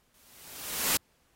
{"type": "noise with exponential growth", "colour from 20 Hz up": "white", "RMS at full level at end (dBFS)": -24, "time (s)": [0.14, 0.97], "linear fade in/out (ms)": 2, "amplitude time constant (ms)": 180, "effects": ["pink hiss -69 dBFS RMS until 1.35 s", "AAC 48 kbps"]}